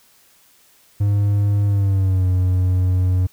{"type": "tone with pitch glide", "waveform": "triangle", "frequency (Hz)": [101.8, 91.75], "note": ["G#2", "F#2"], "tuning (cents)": [-34, -14], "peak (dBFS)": -12, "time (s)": [1, 3.27], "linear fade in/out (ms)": 10, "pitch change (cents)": -180, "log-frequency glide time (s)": [1.66, 2.27], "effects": ["white hiss -54 dBFS RMS until 3.32 s"]}